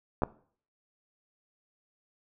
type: clicks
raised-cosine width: 1 ms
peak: -18 / -10 dBFS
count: 2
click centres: 0.221 / 0.235 s
effects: noise-tail reverb RT60 0.5 s tail -20 dB re dry